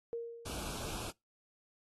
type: tone with exponential decay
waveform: sine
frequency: 466.2 Hz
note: A#4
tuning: in tune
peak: -34 dBFS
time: 0.13-0.92 s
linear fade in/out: 0 ms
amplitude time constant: 170 ms
type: band-stop noise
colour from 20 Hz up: pink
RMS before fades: -42 dBFS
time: 0.45-1.11 s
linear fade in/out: 10 ms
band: 1600 to 2300 Hz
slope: 96 dB/octave
effects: noise-tail reverb RT60 0.2 s tail -24 dB re dry + AAC 32 kbps